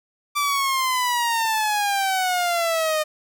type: exponential sweep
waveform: sawtooth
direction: down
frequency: 1174.7 to 610 Hz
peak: -16 dBFS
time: 0.35-3.04 s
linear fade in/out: 20 ms
effects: none